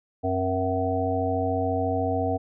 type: harmonic tone with a mistuned harmonic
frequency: 94 Hz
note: F#2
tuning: 28 cents sharp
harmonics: 1 / 3 / 5 / 7 / 8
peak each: -29 / -29 / -29 / -29 / -29 dBFS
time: 0.23-2.38 s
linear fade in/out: 20 ms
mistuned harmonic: 3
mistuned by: -79 cents
effects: none